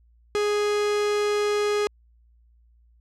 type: tone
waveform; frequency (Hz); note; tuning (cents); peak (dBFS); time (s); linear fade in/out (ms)
45% pulse; 415.3; G#4; 0; -21; 0.35-1.87; 0
effects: added 58 Hz sine -55 dBFS peak until 3 s + low-pass 7000 Hz 12 dB/octave